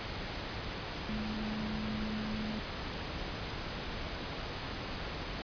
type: tone in noise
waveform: sine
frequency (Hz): 214.9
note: A3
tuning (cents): -41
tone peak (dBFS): -36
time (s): 1.09-2.59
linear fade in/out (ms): 0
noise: pink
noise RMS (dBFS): -39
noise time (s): 0-5.42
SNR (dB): 0
effects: resampled to 11025 Hz